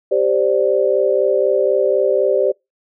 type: chord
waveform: sine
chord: G suspended fourth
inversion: none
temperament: equal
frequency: 392 / 523.3 / 587.3 Hz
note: G4 / C5 / D5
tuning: 0 / 0 / 0 cents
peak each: -17 dBFS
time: 0.11-2.52 s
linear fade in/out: 10 ms
effects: noise-tail reverb RT60 0.2 s tail -26 dB re dry